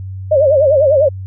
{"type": "tone with vibrato", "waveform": "sine", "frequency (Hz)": 576, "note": "D5", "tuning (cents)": -34, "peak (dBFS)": -7, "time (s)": [0.31, 1.09], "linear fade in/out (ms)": 10, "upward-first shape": "sine", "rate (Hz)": 10, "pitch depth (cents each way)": 150, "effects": ["added 95 Hz sine -23 dBFS peak until 1.26 s"]}